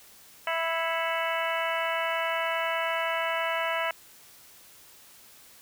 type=harmonic tone with a mistuned harmonic; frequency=329.6 Hz; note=E4; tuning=in tune; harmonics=2 / 3 / 4 / 5 / 6 / 7 / 8 / 9; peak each=-31 / -33 / -34 / -35 / -36 / -36 / -37 / -38 dBFS; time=0.47-3.91 s; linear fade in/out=2 ms; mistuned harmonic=7; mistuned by=-77 cents; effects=white hiss -53 dBFS RMS until 5.61 s